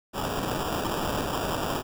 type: noise with sample-and-hold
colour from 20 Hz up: white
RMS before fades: -29 dBFS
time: 0.13-1.83 s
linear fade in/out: 50 ms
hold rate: 2100 Hz
effects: none